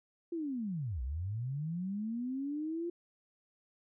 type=linear two-way sweep; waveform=sine; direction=down then up; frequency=349.2 to 58 to 349.2 Hz; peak=-34 dBFS; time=0.32-2.9 s; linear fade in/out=5 ms; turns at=1.02 s; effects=none